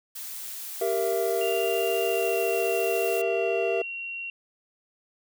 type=noise; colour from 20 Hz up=blue; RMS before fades=-37 dBFS; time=0.15-3.22 s; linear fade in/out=10 ms
type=chord; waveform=triangle; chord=E diminished; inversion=first; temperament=equal with one note detuned; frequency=392 / 466.2 / 668.5 Hz; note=G4 / Bb4 / E5; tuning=0 / 0 / +24 cents; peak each=-26 dBFS; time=0.81-3.82 s; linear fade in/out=5 ms
type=tone with pitch glide; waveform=sine; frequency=2778 to 2743 Hz; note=F7 to F7; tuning=-10 to -32 cents; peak=-32 dBFS; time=1.41-4.3 s; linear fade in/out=2 ms; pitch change=-22 cents; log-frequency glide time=2.02-2.36 s
effects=none